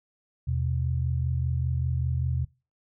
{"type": "tone pair together", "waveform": "sine", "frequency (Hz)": [81.31, 126.4], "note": ["E2", "B2"], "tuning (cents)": [-23, 41], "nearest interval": "minor sixth", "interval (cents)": 764, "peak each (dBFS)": -27, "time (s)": [0.47, 2.45], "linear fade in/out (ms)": 10, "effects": ["noise-tail reverb RT60 0.3 s tail -22 dB re dry"]}